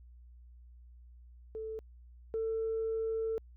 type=tone pair in turn; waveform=sine; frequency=440 / 446.7 Hz; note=A4 / A4; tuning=0 / +26 cents; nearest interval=unison; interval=26 cents; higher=second; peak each=-37 / -30 dBFS; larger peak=second; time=1.55-1.79 / 2.34-3.38 s; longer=second; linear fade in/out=0 ms; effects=tanh soft clip ceiling -27 dBFS + added 60 Hz sine -52 dBFS peak until 3.56 s